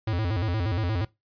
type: tone with vibrato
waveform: square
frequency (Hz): 98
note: G2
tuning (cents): 0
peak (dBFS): -25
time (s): 0.07-1.05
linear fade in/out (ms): 5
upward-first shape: square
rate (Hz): 8.5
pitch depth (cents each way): 200
effects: noise-tail reverb RT60 0.2 s tail -21 dB re dry + resampled to 11025 Hz